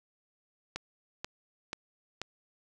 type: click train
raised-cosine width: 0.2 ms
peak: -18 dBFS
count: 4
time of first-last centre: 0.76-2.216 s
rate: 2.06 Hz
effects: none